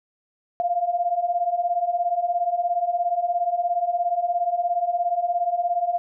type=beating tone pair; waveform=sine; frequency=687 / 704 Hz; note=F5 / F5; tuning=-29 / +14 cents; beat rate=17 Hz; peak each=-25 / -22 dBFS; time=0.6-5.98 s; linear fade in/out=0 ms; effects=none